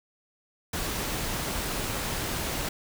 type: noise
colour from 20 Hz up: pink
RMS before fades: -31 dBFS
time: 0.73-2.69 s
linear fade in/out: 5 ms
effects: none